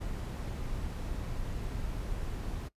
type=noise; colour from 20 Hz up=brown; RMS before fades=-36 dBFS; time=0-2.69 s; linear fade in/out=20 ms; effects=noise-tail reverb RT60 0.1 s tail -19 dB re dry + resampled to 32000 Hz